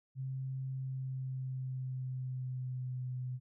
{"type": "tone with pitch glide", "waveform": "sine", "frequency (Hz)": [132.2, 126.74], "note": ["C3", "B2"], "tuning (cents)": [18, 45], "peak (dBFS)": -36, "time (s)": [0.15, 3.4], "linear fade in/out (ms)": 50, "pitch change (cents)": -73, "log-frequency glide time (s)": [0.7, 3.07], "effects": []}